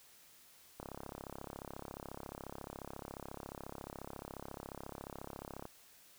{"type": "click train", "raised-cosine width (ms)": 1, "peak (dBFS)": -30, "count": 167, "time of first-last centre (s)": [0.8, 5.654], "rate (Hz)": 34.2, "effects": ["white hiss -62 dBFS RMS until 6.18 s"]}